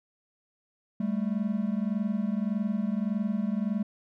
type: tone pair together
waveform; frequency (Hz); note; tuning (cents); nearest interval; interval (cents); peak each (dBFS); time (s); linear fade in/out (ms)
triangle; 197.7 / 219.4; G3 / A3; +15 / -5; major second; 180; -27; 1-3.83; 5
effects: none